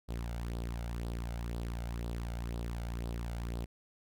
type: tone with flanger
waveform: sawtooth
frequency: 58.27 Hz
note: A#1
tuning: in tune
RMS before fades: -38 dBFS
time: 0.08-3.66 s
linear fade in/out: 20 ms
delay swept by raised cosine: 0.22 to 1.42 ms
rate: 2 Hz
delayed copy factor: +0.55
effects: none